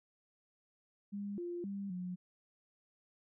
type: tone with pitch steps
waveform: sine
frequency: 202.2 / 348.6 / 198.7 / 180.7 Hz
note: G#3 / F4 / G3 / F#3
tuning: -46 / -3 / +24 / -41 cents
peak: -38 dBFS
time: 1.12-2.16 s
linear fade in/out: 20 ms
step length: 260 ms
effects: none